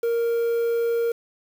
triangle tone with quantisation, 466.2 Hz, A#4, in tune, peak -18 dBFS, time 0.03-1.12 s, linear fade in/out 5 ms, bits 7, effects none

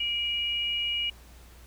sine tone pair together, 2345 / 2887 Hz, D7 / F#7, -3 / -43 cents, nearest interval major third, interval 360 cents, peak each -34 / -27 dBFS, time 0-1.1 s, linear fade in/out 5 ms, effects added 60 Hz sine -49 dBFS peak until 1.66 s + pink hiss -55 dBFS RMS until 1.66 s

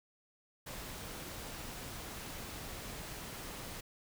pink noise, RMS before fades -45 dBFS, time 0.66-3.81 s, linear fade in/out 10 ms, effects none

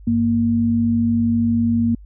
sine tone pair together, 98.24 / 233.1 Hz, G2 / A#3, +4 / 0 cents, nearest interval octave + minor third, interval 1496 cents, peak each -23 / -15 dBFS, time 0.07-1.95 s, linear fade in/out 5 ms, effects added 50 Hz sine -38 dBFS peak until 2.05 s

